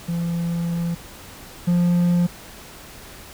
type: tone pair in turn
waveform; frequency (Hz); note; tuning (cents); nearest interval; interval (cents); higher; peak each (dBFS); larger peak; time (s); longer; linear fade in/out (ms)
triangle; 170 / 174.88; F3 / F3; -46 / +3; unison; 49; second; -19 / -13; second; 0.08-0.95 / 1.67-2.27; first; 10
effects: pink hiss -41 dBFS RMS until 3.33 s